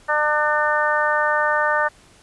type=harmonic tone; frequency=300 Hz; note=D4; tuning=37 cents sharp; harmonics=2 / 3 / 4 / 5 / 6; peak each=-23 / -23 / -23 / -23 / -23 dBFS; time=0.08-1.89 s; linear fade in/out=20 ms; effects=pink hiss -51 dBFS RMS until 2.22 s + resampled to 24000 Hz